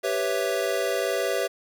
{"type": "chord", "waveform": "square", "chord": "C# half-diminished seventh", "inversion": "second", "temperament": "equal", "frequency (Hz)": [392, 493.9, 554.4, 659.3], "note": ["G4", "B4", "C#5", "E5"], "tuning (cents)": [0, 0, 0, 0], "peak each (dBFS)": -30, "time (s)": [0.03, 1.48], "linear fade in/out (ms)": 20, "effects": []}